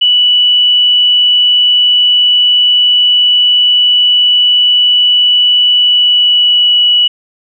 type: tone with pitch glide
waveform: sine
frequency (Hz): 2957 to 2940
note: F#7 to F#7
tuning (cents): -2 to -12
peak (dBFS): -5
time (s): 0.01-7.08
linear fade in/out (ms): 10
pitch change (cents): -10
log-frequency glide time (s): 5.76-6.78
effects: none